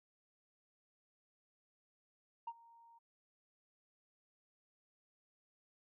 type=tone with ADSR envelope; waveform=sine; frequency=928 Hz; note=A#5; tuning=8 cents flat; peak=-37 dBFS; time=2.47-2.99 s; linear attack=7 ms; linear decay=48 ms; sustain=-23 dB; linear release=14 ms; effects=tanh soft clip ceiling -37 dBFS